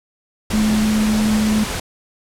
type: tone in noise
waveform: sine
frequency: 214.9 Hz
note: A3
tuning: 41 cents flat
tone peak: -14 dBFS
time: 0.53-1.64 s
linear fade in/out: 5 ms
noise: pink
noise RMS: -24 dBFS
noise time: 0.5-1.8 s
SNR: +7 dB
effects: low-pass 11000 Hz 12 dB/octave